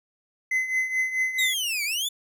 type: tone with tremolo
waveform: triangle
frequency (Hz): 2042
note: C7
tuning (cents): -43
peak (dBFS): -18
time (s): 0.51-1.54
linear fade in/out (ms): 5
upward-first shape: triangle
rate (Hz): 4.6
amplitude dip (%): 75
type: linear two-way sweep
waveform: sawtooth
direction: down then up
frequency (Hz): 3866 to 2217 to 3560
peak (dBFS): -22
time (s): 1.38-2.09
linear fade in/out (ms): 10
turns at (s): 1.84
effects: none